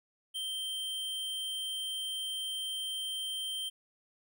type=tone; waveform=square; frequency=3136 Hz; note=G7; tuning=in tune; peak=-35 dBFS; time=0.34-3.7 s; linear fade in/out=20 ms; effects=none